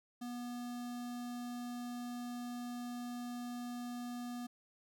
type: tone with notch filter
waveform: square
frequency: 243 Hz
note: B3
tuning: 28 cents flat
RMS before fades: -43 dBFS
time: 0.21-4.47 s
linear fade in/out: 10 ms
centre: 2300 Hz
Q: 1.9
effects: none